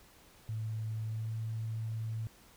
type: tone with pitch glide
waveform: sine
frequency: 110 to 111.6 Hz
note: A2 to A2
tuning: 0 to +25 cents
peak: -34 dBFS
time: 0.49-2.27 s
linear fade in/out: 0 ms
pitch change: +25 cents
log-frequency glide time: 1.04-1.33 s
effects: pink hiss -60 dBFS RMS until 2.56 s